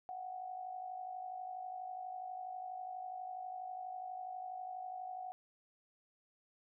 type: tone with amplitude modulation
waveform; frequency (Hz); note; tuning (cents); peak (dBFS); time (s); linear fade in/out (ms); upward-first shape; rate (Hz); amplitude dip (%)
sine; 740; F#5; 0; -39; 0.09-5.32; 0; sine; 52.2; 60
effects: none